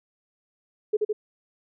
sine tone with echo, 424.1 Hz, G#4, 36 cents sharp, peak -18 dBFS, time 0.93-0.97 s, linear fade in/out 10 ms, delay 80 ms, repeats 2, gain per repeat -2 dB, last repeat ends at 1.13 s, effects none

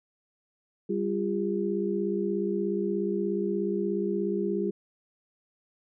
sine tone cluster, 196.8 / 347.7 / 404.5 Hz, G3 / F4 / G#4, +7 / -8 / -46 cents, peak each -30 dBFS, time 0.89-4.71 s, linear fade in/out 10 ms, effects none

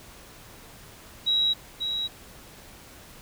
sine tone with echo, 3862 Hz, B7, 39 cents flat, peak -20 dBFS, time 1.26-1.54 s, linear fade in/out 20 ms, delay 540 ms, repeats 1, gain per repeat -6 dB, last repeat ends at 2.08 s, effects pink hiss -48 dBFS RMS until 3.21 s

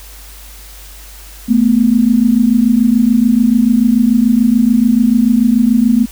sine tone pair together, 220 / 246.9 Hz, A3 / B3, 0 / 0 cents, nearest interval major second, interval 200 cents, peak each -10 dBFS, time 1.48-6.06 s, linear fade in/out 20 ms, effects added 50 Hz sine -34 dBFS peak until 6.11 s + white hiss -37 dBFS RMS until 6.11 s

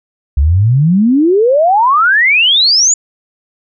sine exponential sweep, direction up, 65.41 to 7100 Hz, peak -6 dBFS, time 0.37-2.94 s, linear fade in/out 5 ms, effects none

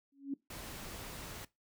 sine tone with exponential growth, 277.2 Hz, C#4, in tune, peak -31 dBFS, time 0.12-0.34 s, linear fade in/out 5 ms, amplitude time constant 46 ms
pink noise, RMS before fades -46 dBFS, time 0.5-1.45 s, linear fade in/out 5 ms
effects noise-tail reverb RT60 0.2 s tail -20 dB re dry

